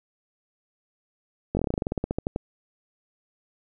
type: slowing click train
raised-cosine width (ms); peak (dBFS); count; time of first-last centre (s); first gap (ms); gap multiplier
2; -12; 18; 1.55-2.361; 20; 1.1
effects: none